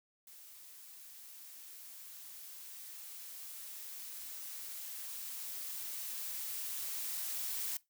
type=noise with level ramp; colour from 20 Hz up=blue; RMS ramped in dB=-55 to -38 dBFS; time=0.27-7.77 s; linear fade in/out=2 ms; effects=noise-tail reverb RT60 0.2 s tail -20 dB re dry